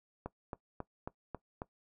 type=click train; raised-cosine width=1 ms; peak=-25 dBFS; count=6; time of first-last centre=0.26-1.619 s; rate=3.68 Hz; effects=noise-tail reverb RT60 0.1 s tail -19 dB re dry